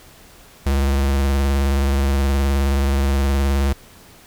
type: tone with vibrato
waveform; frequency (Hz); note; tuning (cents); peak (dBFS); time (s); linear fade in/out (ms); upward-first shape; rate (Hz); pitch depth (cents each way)
square; 68.9; C#2; -10; -16; 0.66-3.73; 5; square; 19; 34
effects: pink hiss -46 dBFS RMS until 4.26 s